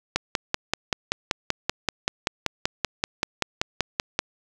click train, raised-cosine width 0.2 ms, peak -4 dBFS, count 22, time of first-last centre 0.16-4.191 s, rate 5.21 Hz, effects 7-bit

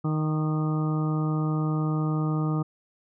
harmonic tone with a mistuned harmonic, 155 Hz, D#3, 6 cents flat, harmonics 1 / 2 / 3 / 4 / 5 / 6 / 7 / 8, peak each -24 / -30 / -38 / -43 / -41 / -45 / -44 / -37 dBFS, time 0.04-2.63 s, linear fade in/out 10 ms, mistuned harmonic 8, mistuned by -20 cents, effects none

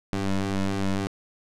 25% pulse ring-modulated tone, 98 Hz, G2, in tune, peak -17 dBFS, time 0.13-1.07 s, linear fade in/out 0 ms, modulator 96.2 Hz, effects low-pass 8000 Hz 12 dB/octave

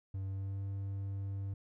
triangle tone with pitch glide, 96.4 to 98.26 Hz, G2 to G2, -28 to +5 cents, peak -34 dBFS, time 0.14-1.54 s, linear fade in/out 5 ms, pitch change +33 cents, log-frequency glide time 0.25-0.61 s, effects none

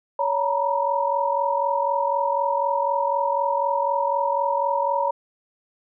sine tone cluster, 561 / 920 / 964 Hz, C#5 / A#5 / B5, +21 / -23 / -42 cents, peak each -24 dBFS, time 0.19-5.11 s, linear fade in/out 5 ms, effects none

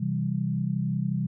sine chord, C major, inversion none, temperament equal, 130.81 / 164.81 / 196 Hz, C3 / E3 / G3, 0 / 0 / 0 cents, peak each -29 dBFS, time 0-1.27 s, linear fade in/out 10 ms, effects none

